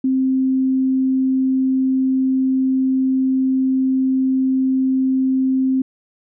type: tone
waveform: sine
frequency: 262.5 Hz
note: C4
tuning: 6 cents sharp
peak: -14 dBFS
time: 0.04-5.82 s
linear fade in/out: 5 ms
effects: none